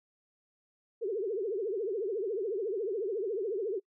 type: tone with vibrato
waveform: sine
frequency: 416 Hz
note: G#4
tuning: 3 cents sharp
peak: -30 dBFS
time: 1.01-3.8 s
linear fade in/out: 20 ms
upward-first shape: triangle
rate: 14 Hz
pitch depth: 260 cents each way
effects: noise-tail reverb RT60 0.1 s tail -25 dB re dry